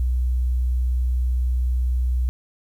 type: tone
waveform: sine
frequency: 62.1 Hz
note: B1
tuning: 10 cents sharp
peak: -18 dBFS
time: 0-2.29 s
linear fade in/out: 0 ms
effects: 9-bit